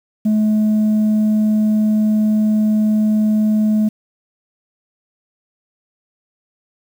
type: tone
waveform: sine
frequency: 214.3 Hz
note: A3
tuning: 45 cents flat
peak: -9 dBFS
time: 0.25-3.89 s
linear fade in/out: 10 ms
effects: tanh soft clip ceiling -11 dBFS + 7-bit